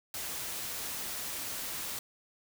white noise, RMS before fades -38 dBFS, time 0.14-1.99 s, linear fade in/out 2 ms, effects none

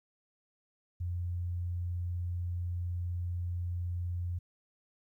sine tone, 87.9 Hz, F2, 12 cents sharp, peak -32 dBFS, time 1-4.39 s, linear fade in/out 10 ms, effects 12-bit

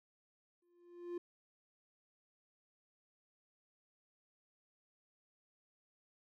triangle tone with exponential growth, 349.2 Hz, F4, in tune, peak -35 dBFS, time 0.62-1.18 s, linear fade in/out 5 ms, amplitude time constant 120 ms, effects none

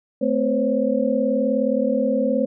sine tone cluster, 220 / 257.7 / 509 / 548 Hz, A3 / C4 / C5 / C#5, 0 / -26 / -48 / -20 cents, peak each -23 dBFS, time 0.21-2.46 s, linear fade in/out 10 ms, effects none

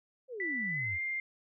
sine exponential sweep, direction down, 540 to 81.2 Hz, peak -38 dBFS, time 0.28-0.99 s, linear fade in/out 50 ms
sine tone with pitch glide, 1975.5 to 2105 Hz, B6 to C7, 0 to +10 cents, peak -32 dBFS, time 0.4-1.2 s, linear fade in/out 2 ms, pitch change +110 cents, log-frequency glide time 0.67-0.98 s
effects none

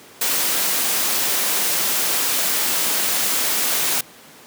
white noise, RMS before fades -20 dBFS, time 0.21-4.01 s, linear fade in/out 5 ms, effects pink hiss -44 dBFS RMS until 4.46 s + high-pass 200 Hz 12 dB/octave

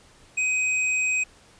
square tone, 2516 Hz, D#7, 19 cents sharp, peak -22 dBFS, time 0.37-1.24 s, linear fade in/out 10 ms, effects pink hiss -54 dBFS RMS until 1.59 s + resampled to 22050 Hz

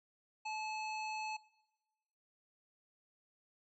harmonic tone with a mistuned harmonic, 865 Hz, A5, 30 cents flat, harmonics 1 / 3 / 5 / 7 / 9, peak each -40 / -44 / -51 / -59 / -59 dBFS, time 0.45-1.37 s, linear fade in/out 10 ms, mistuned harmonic 9, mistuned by -46 cents, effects noise-tail reverb RT60 1.0 s tail -19 dB re dry

